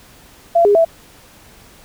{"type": "tone with pitch steps", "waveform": "sine", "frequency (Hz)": [680, 408.9, 660], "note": ["F5", "G#4", "E5"], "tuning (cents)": [-46, -27, 2], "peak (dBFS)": -8, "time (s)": [0.55, 0.85], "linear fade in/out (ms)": 10, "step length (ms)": 100, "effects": ["pink hiss -45 dBFS RMS until 1.84 s"]}